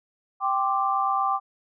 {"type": "chord", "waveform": "sine", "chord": "G suspended fourth", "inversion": "none", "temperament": "equal", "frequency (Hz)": [784, 1046.5, 1174.7], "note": ["G5", "C6", "D6"], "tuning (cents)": [0, 0, 0], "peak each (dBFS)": [-25, -29, -24], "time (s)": [0.4, 1.4], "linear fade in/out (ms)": 50, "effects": []}